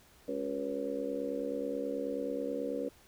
harmonic tone with a mistuned harmonic, 69.3 Hz, C#2, in tune, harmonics 3 / 4 / 5 / 6 / 7 / 8, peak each -46 / -38 / -45 / -46 / -36 / -40 dBFS, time 0.28-2.89 s, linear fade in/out 5 ms, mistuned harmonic 5, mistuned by +63 cents, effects pink hiss -61 dBFS RMS until 3.07 s

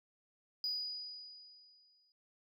sine tone with exponential decay, 4929 Hz, D#8, 17 cents flat, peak -32 dBFS, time 0.64-2.12 s, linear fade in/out 1 ms, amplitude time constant 320 ms, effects tanh soft clip ceiling -30 dBFS

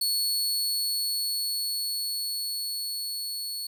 sawtooth tone with level ramp, 4400 Hz, C#8, 14 cents flat, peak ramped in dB -21 to -29 dBFS, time 0.01-3.67 s, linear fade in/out 5 ms, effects none

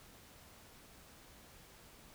silence, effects pink hiss -59 dBFS RMS until 2.14 s

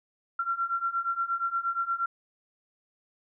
sine beating tone pair, 1363 / 1371.5 Hz, F6 / F6, -43 / -32 cents, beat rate 8.5 Hz, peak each -31 / -29 dBFS, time 0.39-2.06 s, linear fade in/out 5 ms, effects none

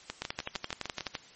two click trains, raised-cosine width 0.2 ms, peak -15 / -17 dBFS, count 12 / 7, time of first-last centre 0.22-1.152 / 0.1-1.008 s, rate 11.8 / 6.61 Hz, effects white hiss -54 dBFS RMS until 1.35 s + MP3 32 kbps

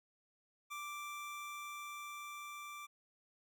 25% pulse tone with level ramp, 1174.7 Hz, D6, in tune, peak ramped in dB -39 to -43 dBFS, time 0.7-2.87 s, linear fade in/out 20 ms, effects none

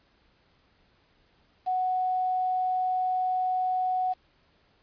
sine tone with quantisation, 740 Hz, F#5, in tune, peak -24 dBFS, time 1.66-4.14 s, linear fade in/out 20 ms, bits 8, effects pink hiss -65 dBFS RMS until 4.82 s + resampled to 11025 Hz

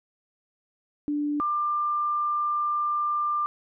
sine tone pair in turn, 293.7 / 1191.5 Hz, D4 / D6, 0 / +25 cents, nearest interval 2 octaves, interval 2425 cents, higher second, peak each -24 / -23 dBFS, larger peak second, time 1.08-1.4 / 1.4-3.46 s, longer second, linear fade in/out 0 ms, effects none

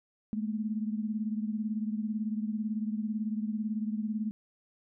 sine beating tone pair, 212.2 / 230.2 Hz, G#3 / A#3, +38 / -22 cents, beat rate 18 Hz, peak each -31 / -36 dBFS, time 0.33-4.31 s, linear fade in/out 0 ms, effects none

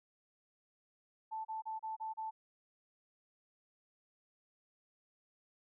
sine tone bursts, 880 Hz, A5, in tune, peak -38 dBFS, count 6, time 1.31-2.31 s, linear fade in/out 20 ms, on 140 ms, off 32 ms, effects none

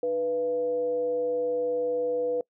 sine tone with frequency modulation, 492.3 Hz, B4, 6 cents flat, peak -24 dBFS, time 0.03-2.41 s, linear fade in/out 2 ms, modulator 188 Hz, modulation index 0.35, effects noise-tail reverb RT60 0.1 s tail -24 dB re dry

